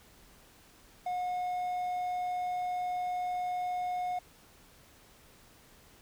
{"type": "tone", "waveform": "triangle", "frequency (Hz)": 723, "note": "F#5", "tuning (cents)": -40, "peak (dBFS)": -29, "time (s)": [1.06, 4.19], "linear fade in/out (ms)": 5, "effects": ["pink hiss -59 dBFS RMS until 6.01 s"]}